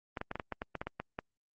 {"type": "clicks", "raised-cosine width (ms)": 0.5, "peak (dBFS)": -21, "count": 12, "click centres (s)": [0.172, 0.214, 0.314, 0.356, 0.398, 0.523, 0.619, 0.753, 0.815, 0.87, 1, 1.189], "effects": ["Opus 32 kbps"]}